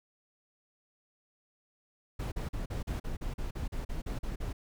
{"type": "noise bursts", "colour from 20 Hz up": "brown", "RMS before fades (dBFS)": -35, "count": 14, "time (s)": [2.19, 4.53], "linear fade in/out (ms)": 10, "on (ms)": 130, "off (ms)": 40, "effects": []}